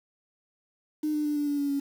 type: tone with pitch steps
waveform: triangle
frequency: 304.5 / 300.3 / 296.2 / 292.1 / 288.1 / 284.1 / 280.2 Hz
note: D#4 / D4 / D4 / D4 / D4 / C#4 / C#4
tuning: -37 / +39 / +15 / -9 / -33 / +43 / +19 cents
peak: -21 dBFS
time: 1.03-1.8 s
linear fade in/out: 10 ms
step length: 110 ms
effects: tanh soft clip ceiling -23 dBFS + 8-bit